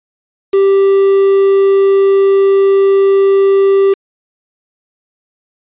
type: tone with quantisation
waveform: triangle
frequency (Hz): 392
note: G4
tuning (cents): 0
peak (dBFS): -4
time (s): 0.53-3.94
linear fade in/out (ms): 10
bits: 4
effects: resampled to 8000 Hz